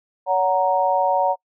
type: chord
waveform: sine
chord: F# major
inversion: second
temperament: equal with one note detuned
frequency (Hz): 564.7 / 740 / 932.3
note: C#5 / F#5 / A#5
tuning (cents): +32 / 0 / 0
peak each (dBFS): -21 / -20 / -20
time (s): 0.26-1.36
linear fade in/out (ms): 50
effects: noise-tail reverb RT60 0.1 s tail -25 dB re dry